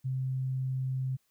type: tone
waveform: sine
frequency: 130.81 Hz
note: C3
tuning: in tune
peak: -29 dBFS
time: 0.04-1.17 s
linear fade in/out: 20 ms
effects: white hiss -74 dBFS RMS until 1.3 s